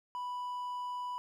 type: tone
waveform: triangle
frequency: 987.8 Hz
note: B5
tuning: in tune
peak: -34 dBFS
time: 0.15-1.18 s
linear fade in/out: 0 ms
effects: none